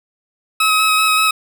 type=tone with vibrato; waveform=20% pulse; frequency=1278 Hz; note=D#6; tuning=46 cents sharp; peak=-7 dBFS; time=0.6-1.31 s; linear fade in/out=5 ms; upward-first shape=square; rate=5.2 Hz; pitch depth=12 cents each way; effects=none